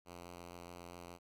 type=tone with vibrato; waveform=5% pulse; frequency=87.2 Hz; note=F2; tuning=2 cents flat; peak=-38 dBFS; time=0.05-1.19 s; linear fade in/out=50 ms; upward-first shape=sine; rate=4.7 Hz; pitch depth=13 cents each way; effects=none